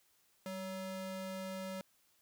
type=ring-modulated tone; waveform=square; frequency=377.7 Hz; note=F#4; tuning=36 cents sharp; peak=-38 dBFS; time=0.46-1.81 s; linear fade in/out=0 ms; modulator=184 Hz; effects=white hiss -72 dBFS RMS until 2.21 s